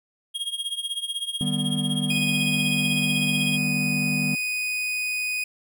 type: tone with tremolo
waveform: square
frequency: 3259 Hz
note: G#7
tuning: 33 cents flat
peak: -24 dBFS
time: 0.34-3.58 s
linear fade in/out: 20 ms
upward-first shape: triangle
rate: 16 Hz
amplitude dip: 90%
type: chord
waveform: triangle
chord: Eb augmented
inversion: none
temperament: equal with one note detuned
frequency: 151.92 / 196 / 246.9 Hz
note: Eb3 / G3 / B3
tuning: -41 / 0 / 0 cents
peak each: -26 dBFS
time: 1.41-4.35 s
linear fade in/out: 0 ms
type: tone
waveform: 40% pulse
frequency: 2489 Hz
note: D#7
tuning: in tune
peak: -24 dBFS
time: 2.1-5.44 s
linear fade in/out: 5 ms
effects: none